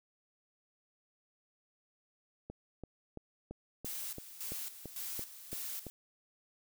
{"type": "click train", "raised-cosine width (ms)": 2, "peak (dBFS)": -30, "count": 11, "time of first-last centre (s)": [2.5, 5.867], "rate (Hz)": 2.97}
{"type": "noise with tremolo", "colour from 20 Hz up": "blue", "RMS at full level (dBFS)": -41, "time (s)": [3.85, 5.9], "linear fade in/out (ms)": 0, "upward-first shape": "square", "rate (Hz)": 1.8, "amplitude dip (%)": 70}
{"effects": []}